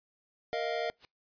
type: chord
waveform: square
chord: Bb suspended fourth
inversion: none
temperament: equal with one note detuned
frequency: 466.2 / 626.2 / 698.5 Hz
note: Bb4 / Eb5 / F5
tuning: 0 / +11 / 0 cents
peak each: -36 dBFS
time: 0.53-0.9 s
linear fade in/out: 0 ms
type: noise with exponential growth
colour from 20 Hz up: white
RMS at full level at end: -45 dBFS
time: 0.96-1.05 s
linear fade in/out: 0 ms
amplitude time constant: 19 ms
effects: noise-tail reverb RT60 0.2 s tail -26 dB re dry + resampled to 11025 Hz